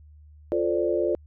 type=chord; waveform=sine; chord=D minor seventh; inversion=first; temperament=equal; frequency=349.2 / 440 / 523.3 / 587.3 Hz; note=F4 / A4 / C5 / D5; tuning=0 / 0 / 0 / 0 cents; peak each=-25 / -28 / -29 / -27 dBFS; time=0.52-1.15 s; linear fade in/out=0 ms; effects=added 75 Hz sine -47 dBFS peak until 1.26 s